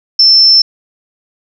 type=tone; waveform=sine; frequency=5330 Hz; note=E8; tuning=18 cents sharp; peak=-3 dBFS; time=0.19-0.62 s; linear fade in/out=5 ms; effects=none